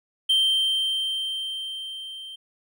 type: tone with level ramp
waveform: triangle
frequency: 3136 Hz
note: G7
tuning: in tune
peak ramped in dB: -15 to -35 dBFS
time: 0.29-2.36 s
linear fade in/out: 10 ms
effects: none